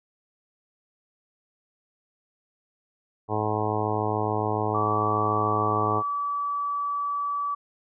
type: harmonic tone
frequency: 106.9 Hz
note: A2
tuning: 49 cents flat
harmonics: 1 / 2 / 3 / 4 / 5 / 6 / 7 / 8 / 9 / 10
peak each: -30 / -36 / -33 / -30 / -36 / -35 / -31 / -33 / -33 / -35 dBFS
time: 3.28-6.03 s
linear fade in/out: 50 ms
type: tone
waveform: sine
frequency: 1150 Hz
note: D6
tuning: 37 cents flat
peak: -25 dBFS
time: 4.74-7.55 s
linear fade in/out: 10 ms
effects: none